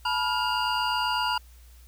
triangle tone cluster, 871 / 979 / 1411 / 2828 / 4760 Hz, A5 / B5 / F6 / F7 / D8, -18 / -15 / +17 / +21 / +22 cents, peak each -29 / -26 / -29 / -30 / -33 dBFS, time 0.05-1.38 s, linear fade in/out 5 ms, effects added 60 Hz sine -48 dBFS peak until 1.87 s + white hiss -59 dBFS RMS until 1.87 s

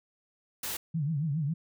white noise, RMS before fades -35 dBFS, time 0.63-0.77 s, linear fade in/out 5 ms
sine tone with vibrato, 151.2 Hz, D#3, 49 cents flat, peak -27 dBFS, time 0.94-1.54 s, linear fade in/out 10 ms, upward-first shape triangle, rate 7.3 Hz, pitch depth 200 cents each way
effects none

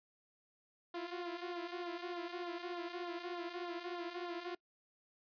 sawtooth tone with flanger, 349.2 Hz, F4, in tune, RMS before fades -43 dBFS, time 0.94-4.55 s, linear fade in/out 5 ms, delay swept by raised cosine 0.39 to 5.89 ms, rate 3.3 Hz, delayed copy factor -0.65, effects noise-tail reverb RT60 0.1 s tail -24 dB re dry + resampled to 11025 Hz

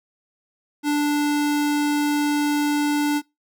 square tone, 293.5 Hz, D4, 1 cent flat, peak -19 dBFS, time 0.83-3.22 s, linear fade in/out 50 ms, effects noise-tail reverb RT60 0.2 s tail -23 dB re dry

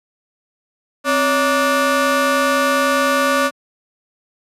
25% pulse ring-modulated tone, 299.3 Hz, D4, 33 cents sharp, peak -7 dBFS, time 1.04-3.51 s, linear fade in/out 50 ms, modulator 863 Hz, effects high-pass 150 Hz 12 dB/octave + resampled to 32000 Hz

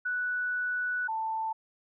sine tone pair in turn, 1480 / 886.3 Hz, F#6 / A5, 0 / +12 cents, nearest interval major sixth, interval 888 cents, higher first, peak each -28 / -29 dBFS, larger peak first, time 0.05-1.08 / 1.08-1.53 s, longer first, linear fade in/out 10 ms, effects none

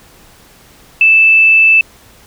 sine tone, 2637 Hz, E7, in tune, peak -4 dBFS, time 1.01-1.81 s, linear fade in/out 2 ms, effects pink hiss -43 dBFS RMS until 2.26 s

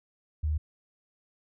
sine tone, 76.4 Hz, D#2, 31 cents flat, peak -25 dBFS, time 0.43-0.58 s, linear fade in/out 10 ms, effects none

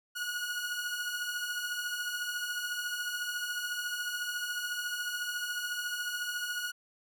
sawtooth beating tone pair, 1442 / 1456 Hz, F#6 / F#6, -45 / -28 cents, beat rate 14 Hz, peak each -36 / -31 dBFS, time 0.15-6.72 s, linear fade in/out 20 ms, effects none

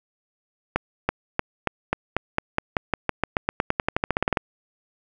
accelerating click train, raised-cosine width 0.5 ms, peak -5 dBFS, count 26, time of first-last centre 0.76-4.372 s, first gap 330 ms, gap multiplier 0.92, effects none

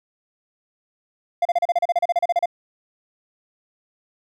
triangle tone bursts, 695 Hz, F5, 9 cents flat, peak -13 dBFS, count 16, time 1.42-2.458 s, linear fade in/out 5 ms, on 33 ms, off 34 ms, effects none

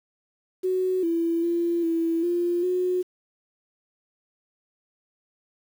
sine tone with pitch steps, 371.1 / 334.3 / 341.3 / 331.1 / 348.2 / 363.6 Hz, F#4 / E4 / F4 / E4 / F4 / F#4, +5 / +24 / -40 / +8 / -5 / -30 cents, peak -21 dBFS, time 0.63-3.03 s, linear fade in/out 20 ms, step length 400 ms, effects 8-bit

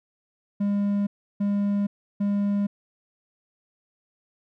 triangle tone bursts, 202.4 Hz, G#3, 44 cents flat, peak -19 dBFS, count 3, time 0.6-2.67 s, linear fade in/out 10 ms, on 470 ms, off 330 ms, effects none

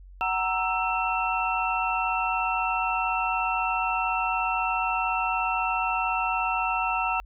sine tone cluster, 749 / 932 / 1321 / 2696 Hz, F#5 / A#5 / E6 / E7, +21 / -1 / +3 / +38 cents, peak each -29 dBFS, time 0.21-7.2 s, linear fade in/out 0 ms, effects added 46 Hz sine -44 dBFS peak until 7.25 s

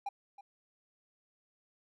triangle tone with echo, 803 Hz, G5, 41 cents sharp, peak -32 dBFS, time 0.06-0.09 s, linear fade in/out 5 ms, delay 320 ms, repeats 1, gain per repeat -15 dB, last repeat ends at 0.41 s, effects none

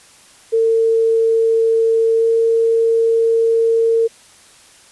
sine tone with pitch glide, 452.3 to 455.7 Hz, A4 to A#4, +48 to -39 cents, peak -11 dBFS, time 0.52-4.08 s, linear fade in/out 20 ms, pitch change +13 cents, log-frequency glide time 2.17-2.25 s, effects white hiss -46 dBFS RMS until 4.91 s + resampled to 24000 Hz

